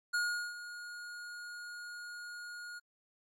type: tone with ADSR envelope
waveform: square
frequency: 1435 Hz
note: F6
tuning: 47 cents sharp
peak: -30 dBFS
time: 0.13-2.8 s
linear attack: 16 ms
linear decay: 390 ms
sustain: -14 dB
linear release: 22 ms
effects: low-pass 10000 Hz 12 dB/octave + AAC 48 kbps